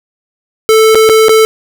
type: tone with dropouts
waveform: square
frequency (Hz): 440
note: A4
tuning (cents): 0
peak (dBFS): -4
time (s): 0.69-1.45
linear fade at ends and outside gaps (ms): 0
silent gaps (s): 0.947-0.954 / 1.091-1.096 / 1.284-1.293
effects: none